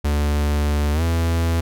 45% pulse tone with pitch glide, 73.42 to 83.37 Hz, D2 to E2, 0 to +20 cents, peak -17 dBFS, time 0.04-1.61 s, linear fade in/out 10 ms, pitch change +220 cents, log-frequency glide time 0.93-1.02 s, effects none

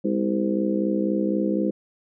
harmonic tone with a mistuned harmonic, 64 Hz, C2, 38 cents flat, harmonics 3 / 4 / 5 / 6 / 7 / 8, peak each -24 / -33 / -25 / -30 / -35 / -29 dBFS, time 0.04-1.71 s, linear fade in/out 10 ms, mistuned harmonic 3, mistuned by +98 cents, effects none

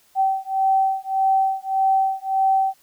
sine beating tone pair, 770 / 771.7 Hz, G5 / G5, -31 / -27 cents, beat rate 1.7 Hz, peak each -20 dBFS, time 0.15-2.74 s, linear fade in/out 50 ms, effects white hiss -58 dBFS RMS until 2.82 s

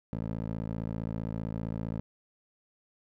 15% pulse tone with band-pass filter, 55.3 Hz, A1, 9 cents sharp, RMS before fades -35 dBFS, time 0.13-2 s, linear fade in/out 0 ms, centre 230 Hz, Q 0.65, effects none

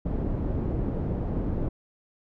pink low-pass noise, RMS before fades -28 dBFS, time 0.05-1.69 s, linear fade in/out 10 ms, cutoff 400 Hz, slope 12 dB/octave, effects none

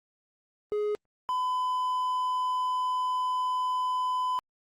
triangle tone pair in turn, 418.7 / 1007.7 Hz, G#4 / B5, +14 / +35 cents, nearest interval octave + minor third, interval 1521 cents, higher second, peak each -24 dBFS, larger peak neither, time 0.72-0.95 / 1.29-4.39 s, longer second, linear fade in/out 0 ms, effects Opus 24 kbps

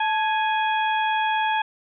harmonic tone with a mistuned harmonic, 830.6 Hz, G#5, in tune, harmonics 1 / 2 / 3 / 4, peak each -21 / -27 / -31 / -33 dBFS, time 0-1.62 s, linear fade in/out 5 ms, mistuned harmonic 1, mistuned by +84 cents, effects none

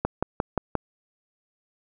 click train, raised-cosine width 1 ms, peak -9 dBFS, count 5, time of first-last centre 0.05-0.753 s, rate 5.69 Hz, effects none

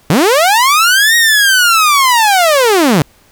sawtooth linear two-way sweep, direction up then down, 130.81 to 1891 to 130.81 Hz, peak -3 dBFS, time 0.1-3.02 s, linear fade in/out 0 ms, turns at 1.16 s, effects pink hiss -48 dBFS RMS until 3.31 s

